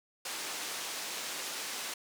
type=band-pass noise; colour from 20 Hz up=white; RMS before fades=-39 dBFS; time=0.25-1.94 s; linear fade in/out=5 ms; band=290 to 7500 Hz; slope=12 dB/octave; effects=none